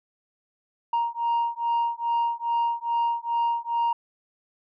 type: beating tone pair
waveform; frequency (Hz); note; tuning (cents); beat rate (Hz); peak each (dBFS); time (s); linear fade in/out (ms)
sine; 935 / 937.4; A#5 / A#5; +5 / +9; 2.4; -24; 0.93-3.93; 5
effects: tanh soft clip ceiling -19 dBFS